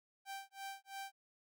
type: tone with tremolo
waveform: sawtooth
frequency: 783 Hz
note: G5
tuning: 2 cents flat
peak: -39 dBFS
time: 0.25-1.12 s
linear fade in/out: 50 ms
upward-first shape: sine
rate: 3 Hz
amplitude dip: 100%
effects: none